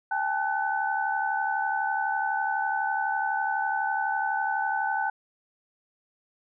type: tone cluster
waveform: sine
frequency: 796 / 868 / 1501 Hz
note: G5 / A5 / F#6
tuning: +26 / -24 / +24 cents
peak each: -29 dBFS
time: 0.11-5.1 s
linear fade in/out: 5 ms
effects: none